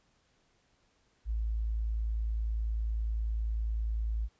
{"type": "tone", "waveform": "sine", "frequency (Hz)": 55, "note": "A1", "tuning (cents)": 0, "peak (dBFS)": -29, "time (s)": [1.25, 4.29], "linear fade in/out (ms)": 50, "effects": ["pink hiss -71 dBFS RMS until 4.39 s", "resampled to 16000 Hz"]}